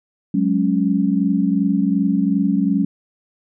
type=chord; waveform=sine; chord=F# suspended second; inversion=none; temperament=equal; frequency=185 / 207.7 / 277.2 Hz; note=F#3 / G#3 / C#4; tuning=0 / 0 / 0 cents; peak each=-19 dBFS; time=0.34-2.85 s; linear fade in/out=5 ms; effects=none